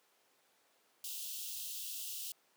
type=high-pass noise; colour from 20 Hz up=white; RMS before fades=-43 dBFS; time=1.04-2.32 s; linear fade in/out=2 ms; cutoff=2700 Hz; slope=96 dB/octave; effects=pink hiss -71 dBFS RMS until 2.56 s + high-pass 400 Hz 12 dB/octave